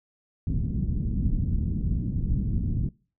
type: low-pass noise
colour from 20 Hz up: pink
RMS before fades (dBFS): -26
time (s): 0.47-2.89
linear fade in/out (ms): 2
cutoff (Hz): 220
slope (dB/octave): 24
effects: noise-tail reverb RT60 0.4 s tail -25 dB re dry